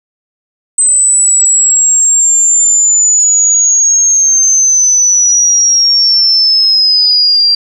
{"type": "linear sweep", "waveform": "sine", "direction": "down", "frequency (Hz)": [8130, 4714], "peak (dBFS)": -5, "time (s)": [0.78, 7.55], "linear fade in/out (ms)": 5, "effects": ["7-bit"]}